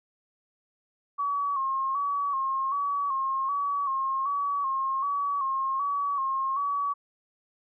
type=tone with vibrato; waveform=sine; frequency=1104 Hz; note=C#6; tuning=7 cents flat; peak=-25 dBFS; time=1.18-6.94 s; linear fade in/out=20 ms; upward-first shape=square; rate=1.3 Hz; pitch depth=50 cents each way; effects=none